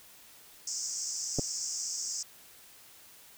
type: band-pass noise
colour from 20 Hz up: pink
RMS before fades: -36 dBFS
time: 0.67-2.23 s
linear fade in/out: 5 ms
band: 5100 to 7900 Hz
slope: 96 dB/octave
type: clicks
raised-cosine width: 2 ms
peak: -17 dBFS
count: 2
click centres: 1.387 / 1.394 s
effects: white hiss -55 dBFS RMS until 3.37 s